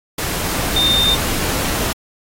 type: tone in noise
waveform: sine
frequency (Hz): 3626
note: A#7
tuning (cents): -49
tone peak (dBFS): -13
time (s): 0.76-1.15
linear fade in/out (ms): 5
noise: pink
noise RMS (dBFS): -21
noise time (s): 0.18-1.93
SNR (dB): +5
effects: AAC 48 kbps